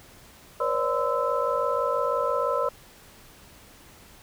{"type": "tone cluster", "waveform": "sine", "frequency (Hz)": [484.8, 542, 588, 1021, 1314], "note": ["B4", "C#5", "D5", "C6", "E6"], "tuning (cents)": [-32, -39, 2, -43, -6], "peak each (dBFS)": -29, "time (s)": [0.6, 2.69], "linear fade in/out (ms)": 5, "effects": ["pink hiss -51 dBFS RMS until 4.22 s"]}